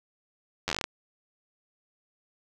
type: slowing click train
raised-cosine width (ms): 0.2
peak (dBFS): -11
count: 10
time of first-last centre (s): 0.68-0.841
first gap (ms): 10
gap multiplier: 1.14
effects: none